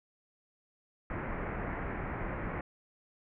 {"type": "low-pass noise", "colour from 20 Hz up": "pink", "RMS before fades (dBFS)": -37, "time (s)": [1.1, 2.61], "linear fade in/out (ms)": 2, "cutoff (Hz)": 2200, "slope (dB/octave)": 48, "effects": []}